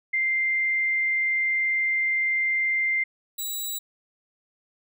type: tone pair in turn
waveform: sine / 10% pulse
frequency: 2093 / 3897 Hz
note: C7 / B7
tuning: 0 / -24 cents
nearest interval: major seventh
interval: 1076 cents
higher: second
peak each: -21 dBFS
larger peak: neither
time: 0.13-3.04 / 3.38-3.79 s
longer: first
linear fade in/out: 10 ms
effects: none